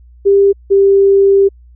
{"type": "tone pair in turn", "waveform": "sine", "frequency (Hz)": [397.3, 394.1], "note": ["G4", "G4"], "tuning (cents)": [23, 9], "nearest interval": "unison", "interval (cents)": 14, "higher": "first", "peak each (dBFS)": -5, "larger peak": "neither", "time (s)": [[0.25, 0.53], [0.7, 1.49]], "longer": "second", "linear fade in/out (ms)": 20, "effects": ["added 60 Hz sine -38 dBFS peak until 1.75 s"]}